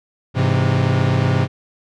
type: chord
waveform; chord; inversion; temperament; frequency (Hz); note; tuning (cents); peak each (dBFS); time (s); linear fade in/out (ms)
40% pulse; Ab augmented; none; equal with one note detuned; 102.57 / 130.81 / 164.81; Ab2 / C3 / E3; -21 / 0 / 0; -18 / -16 / -22; 0.34-1.48; 50
effects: low-pass 4000 Hz 12 dB/octave